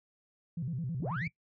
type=tone with vibrato; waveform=sine; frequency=145.8 Hz; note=D3; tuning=12 cents flat; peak=-32 dBFS; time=0.57-1.28 s; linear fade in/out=5 ms; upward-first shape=square; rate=9.3 Hz; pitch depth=250 cents each way
type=linear sweep; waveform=sine; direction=up; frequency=34.09 to 2400 Hz; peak=-34 dBFS; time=1-1.28 s; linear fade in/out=10 ms
effects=noise-tail reverb RT60 0.1 s tail -20 dB re dry + tanh soft clip ceiling -27 dBFS